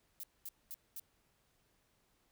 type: noise bursts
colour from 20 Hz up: violet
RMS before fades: -45 dBFS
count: 4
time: 0.2-0.996 s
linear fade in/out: 0 ms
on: 34 ms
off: 220 ms
effects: pink hiss -75 dBFS RMS until 2.31 s